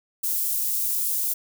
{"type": "high-pass noise", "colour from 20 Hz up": "white", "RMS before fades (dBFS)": -25, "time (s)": [0.23, 1.34], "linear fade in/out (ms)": 10, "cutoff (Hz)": 10000, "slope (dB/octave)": 12, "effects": []}